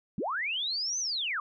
sine linear two-way sweep, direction up then down, 138.59 to 6270 to 1099 Hz, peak -29 dBFS, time 0.18-1.4 s, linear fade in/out 2 ms, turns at 0.99 s, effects none

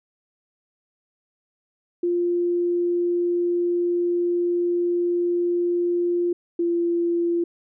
sine tone pair in turn, 349.2 / 342.6 Hz, F4 / F4, 0 / -33 cents, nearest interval unison, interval 33 cents, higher first, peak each -19 dBFS, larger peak neither, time 2.03-6.33 / 6.59-7.44 s, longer first, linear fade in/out 5 ms, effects none

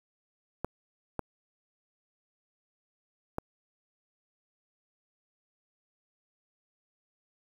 clicks, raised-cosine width 1 ms, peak -17 dBFS, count 3, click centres 0.646 / 1.193 / 3.384 s, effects 8-bit

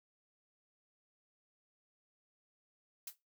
blue noise with exponential decay, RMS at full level -38 dBFS, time 3.07-3.16 s, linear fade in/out 5 ms, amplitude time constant 18 ms, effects noise-tail reverb RT60 0.2 s tail -17 dB re dry

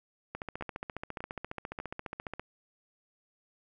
two click trains, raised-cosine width 0.5 ms, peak -22 / -23 dBFS, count 30 / 4, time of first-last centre 0.35-2.336 / 0.61-2.396 s, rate 14.6 / 1.68 Hz, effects none

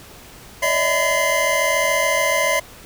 square tone cluster, 571 / 618 / 652 / 1010 / 2077 Hz, D5 / D#5 / E5 / B5 / C7, -49 / -12 / -19 / +39 / -13 cents, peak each -24 / -27 / -25 / -24 / -21 dBFS, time 0.62-2.6 s, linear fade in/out 10 ms, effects pink hiss -42 dBFS RMS until 2.85 s

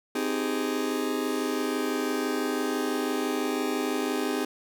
40% pulse chord, Ab major seventh, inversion first, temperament just, 259.6 / 311.5 / 389.3 / 415.3 Hz, C4 / Eb4 / G4 / Ab4, -13 / +2 / -12 / 0 cents, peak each -30 / -31 / -33 / -31 dBFS, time 0.15-4.45 s, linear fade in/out 5 ms, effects none

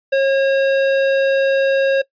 triangle tone with hard clipping, 543 Hz, C#5, 36 cents flat, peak -14 dBFS, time 0.12-2.02 s, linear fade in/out 10 ms, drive 16 dB, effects noise-tail reverb RT60 0.1 s tail -21 dB re dry + resampled to 11025 Hz

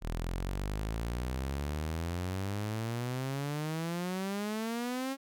sawtooth exponential sweep, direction up, 38.87 to 273.8 Hz, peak -29 dBFS, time 0.01-5.17 s, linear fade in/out 50 ms, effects none

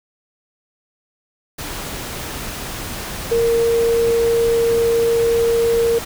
sine tone in noise, 463.7 Hz, A#4, 9 cents flat, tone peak -13 dBFS, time 3.31-5.99 s, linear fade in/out 10 ms, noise pink, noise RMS -28 dBFS, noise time 1.58-6.05 s, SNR +12 dB, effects none

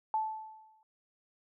sine tone with exponential decay, 873 Hz, A5, 14 cents flat, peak -26 dBFS, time 0.14-0.83 s, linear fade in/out 1 ms, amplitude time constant 150 ms, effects none

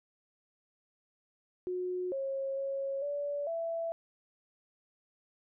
sine tone with pitch steps, 363.4 / 542 / 547 / 576 / 665 Hz, F#4 / C#5 / C#5 / D5 / E5, -31 / -39 / -23 / -34 / +15 cents, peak -32 dBFS, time 1.67-3.92 s, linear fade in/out 0 ms, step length 450 ms, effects none

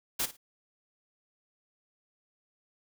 white noise with echo, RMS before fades -30 dBFS, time 0.19-0.26 s, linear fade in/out 10 ms, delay 55 ms, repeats 2, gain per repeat -14 dB, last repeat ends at 0.37 s, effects none

